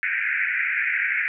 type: band-pass noise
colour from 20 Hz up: white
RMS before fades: -24 dBFS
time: 0.03-1.28 s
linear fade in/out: 0 ms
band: 1500 to 2400 Hz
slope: 96 dB/octave
effects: none